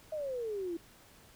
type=exponential sweep; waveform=sine; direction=down; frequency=637 to 327.2 Hz; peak=-34 dBFS; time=0.12-0.77 s; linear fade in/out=5 ms; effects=pink hiss -59 dBFS RMS until 1.35 s